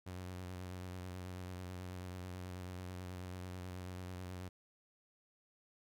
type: tone with vibrato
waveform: sawtooth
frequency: 91.1 Hz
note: F#2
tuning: 26 cents flat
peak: -40 dBFS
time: 0.06-4.49 s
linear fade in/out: 10 ms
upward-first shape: sine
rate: 9.2 Hz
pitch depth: 34 cents each way
effects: none